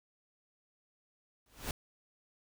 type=noise with exponential growth; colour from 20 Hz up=pink; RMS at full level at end=-34 dBFS; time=1.46-1.71 s; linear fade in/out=2 ms; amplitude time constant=54 ms; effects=none